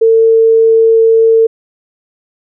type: tone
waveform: sine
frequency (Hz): 450.5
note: A4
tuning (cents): +41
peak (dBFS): -4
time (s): 0.01-1.47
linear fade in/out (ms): 10
effects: none